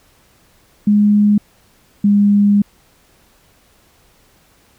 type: tone pair in turn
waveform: sine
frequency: 207.3 / 203.7 Hz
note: G#3 / G#3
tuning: -3 / -33 cents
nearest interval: unison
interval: 30 cents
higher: first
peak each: -8 / -8 dBFS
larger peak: neither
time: 0.87-1.38 / 2.04-2.62 s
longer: second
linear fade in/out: 5 ms
effects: pink hiss -53 dBFS RMS until 4.78 s